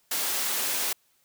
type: high-pass noise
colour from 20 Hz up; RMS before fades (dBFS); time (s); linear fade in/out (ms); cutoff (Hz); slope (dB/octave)
white; -28; 0.11-0.93; 5; 280; 12
effects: white hiss -67 dBFS RMS until 1.24 s